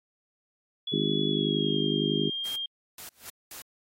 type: tone with pitch glide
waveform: sine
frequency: 3400 to 3209 Hz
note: G#7 to G7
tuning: +40 to +40 cents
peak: -30 dBFS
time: 0.87-2.66 s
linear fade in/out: 5 ms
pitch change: -100 cents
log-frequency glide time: 1.29-1.8 s
type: harmonic tone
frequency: 50.9 Hz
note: G#1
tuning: 34 cents flat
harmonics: 3 / 4 / 5 / 6 / 7 / 8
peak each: -32 / -32 / -32 / -32 / -32 / -32 dBFS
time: 0.92-2.3 s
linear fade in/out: 10 ms
type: noise bursts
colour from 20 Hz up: white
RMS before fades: -42 dBFS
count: 3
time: 2.45-3.62 s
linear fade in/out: 2 ms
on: 110 ms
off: 420 ms
type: noise with exponential growth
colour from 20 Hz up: white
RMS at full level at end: -37 dBFS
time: 3.09-3.3 s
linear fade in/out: 5 ms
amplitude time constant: 45 ms
effects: AAC 48 kbps